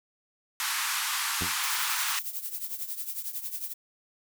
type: band-pass noise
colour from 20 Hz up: pink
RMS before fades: -30 dBFS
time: 0.6-2.19 s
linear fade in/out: 0 ms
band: 940 to 15000 Hz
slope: 48 dB/octave
type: tone with exponential decay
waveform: 15% pulse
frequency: 87.31 Hz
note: F2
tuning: in tune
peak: -22 dBFS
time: 1.41-1.55 s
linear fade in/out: 5 ms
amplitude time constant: 29 ms
type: noise with tremolo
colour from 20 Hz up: violet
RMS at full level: -32 dBFS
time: 1.62-3.74 s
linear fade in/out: 20 ms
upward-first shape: triangle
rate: 11 Hz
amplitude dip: 80%
effects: none